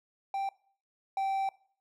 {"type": "tone pair in turn", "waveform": "triangle", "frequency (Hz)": [784, 777.7], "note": ["G5", "G5"], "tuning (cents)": [0, -14], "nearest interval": "unison", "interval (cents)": 14, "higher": "first", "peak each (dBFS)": [-28, -26], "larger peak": "second", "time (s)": [[0.34, 0.49], [1.17, 1.49]], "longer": "second", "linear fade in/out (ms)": 2, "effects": ["noise-tail reverb RT60 0.5 s tail -21 dB re dry"]}